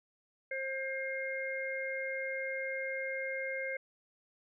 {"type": "harmonic tone", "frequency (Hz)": 532, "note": "C5", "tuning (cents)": 29, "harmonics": [1, 3, 4], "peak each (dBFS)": [-38, -41, -38], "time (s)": [0.51, 3.77], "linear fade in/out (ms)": 5, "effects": []}